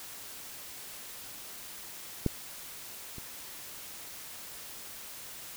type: clicks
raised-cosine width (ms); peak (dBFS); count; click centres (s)
3; -13 / -30; 2; 2.263 / 3.183
effects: white hiss -45 dBFS RMS until 5.56 s